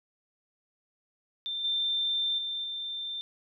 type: tone with level steps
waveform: sine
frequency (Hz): 3576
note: A7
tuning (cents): +27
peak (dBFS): -31 / -26 / -31 / -33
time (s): 1.46-3.21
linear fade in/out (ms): 0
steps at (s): 1.64 / 2.38 / 2.64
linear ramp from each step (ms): 5
effects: none